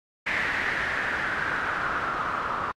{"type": "noise with low-pass filter sweep", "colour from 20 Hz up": "white", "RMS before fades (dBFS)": -28, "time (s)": [0.26, 2.72], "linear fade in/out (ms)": 10, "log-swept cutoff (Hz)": [2000, 1200], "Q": 4.7, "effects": ["AAC 64 kbps"]}